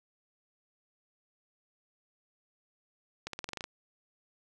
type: accelerating click train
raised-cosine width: 0.2 ms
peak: -20 dBFS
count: 9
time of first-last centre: 3.27-3.641 s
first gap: 63 ms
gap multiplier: 0.91
effects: none